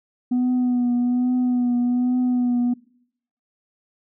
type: tone with vibrato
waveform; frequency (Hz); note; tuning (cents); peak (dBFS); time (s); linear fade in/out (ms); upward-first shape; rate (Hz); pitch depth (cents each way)
sine; 246.9; B3; 0; -15; 0.31-2.74; 10; triangle; 1.2; 33
effects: noise-tail reverb RT60 0.7 s tail -24 dB re dry + tanh soft clip ceiling -16 dBFS